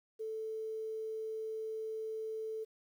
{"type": "tone", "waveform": "sine", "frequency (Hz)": 440, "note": "A4", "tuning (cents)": 0, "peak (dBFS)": -37, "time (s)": [0.19, 2.65], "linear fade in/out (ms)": 20, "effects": ["11-bit"]}